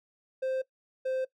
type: tone pair in turn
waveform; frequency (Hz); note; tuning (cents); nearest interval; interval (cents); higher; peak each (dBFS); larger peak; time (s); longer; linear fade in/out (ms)
triangle; 523.3 / 520.9; C5 / C5; 0 / -8; unison; 8; first; -26; neither; 0.42-0.62 / 1.05-1.25; neither; 10
effects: noise-tail reverb RT60 0.1 s tail -19 dB re dry